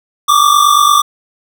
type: tone pair together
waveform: square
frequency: 1149.2 / 1198 Hz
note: D6 / D6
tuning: -38 / +34 cents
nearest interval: minor second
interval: 72 cents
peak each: -10 dBFS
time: 0.28-1.02 s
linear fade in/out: 10 ms
effects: none